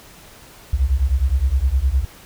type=beating tone pair; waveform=sine; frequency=61.6 / 71.3 Hz; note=B1 / C#2; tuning=-4 / +49 cents; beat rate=9.7 Hz; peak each=-17 dBFS; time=0.73-2.05 s; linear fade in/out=5 ms; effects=tanh soft clip ceiling -7 dBFS + pink hiss -44 dBFS RMS until 2.25 s